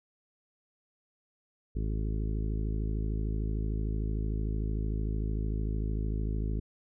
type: harmonic tone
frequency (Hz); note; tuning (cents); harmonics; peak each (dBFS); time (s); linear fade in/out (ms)
53.3; G#1; +46; 1 / 2 / 3 / 4 / 5 / 6 / 7 / 8; -30 / -36 / -40 / -42 / -44 / -46 / -47 / -48; 1.75-6.6; 10
effects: none